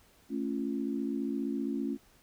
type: chord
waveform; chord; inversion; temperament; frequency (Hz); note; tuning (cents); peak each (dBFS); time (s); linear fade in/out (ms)
sine; A augmented; none; just; 220 / 275 / 343.8; A3 / C#4 / E#4; 0 / -14 / -27; -35 / -33 / -38; 0.29-1.98; 50
effects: pink hiss -63 dBFS RMS until 2.22 s